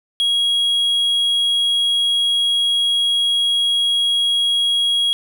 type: tone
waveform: triangle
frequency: 3300 Hz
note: G#7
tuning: 12 cents flat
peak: -13 dBFS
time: 0.2-5.13 s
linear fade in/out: 0 ms
effects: none